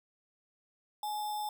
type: tone with sample-and-hold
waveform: sine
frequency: 841 Hz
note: G#5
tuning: 22 cents sharp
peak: -33 dBFS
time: 1.03-1.49 s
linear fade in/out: 2 ms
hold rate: 4410 Hz
effects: none